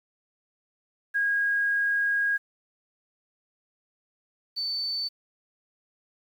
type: tone pair in turn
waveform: sine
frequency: 1637 / 4522 Hz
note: G#6 / C#8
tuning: -25 / +34 cents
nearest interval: octave + tritone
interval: 1759 cents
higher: second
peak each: -22 / -27 dBFS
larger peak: first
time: 1.14-2.38 / 4.56-5.09 s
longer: first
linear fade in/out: 20 ms
effects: 9-bit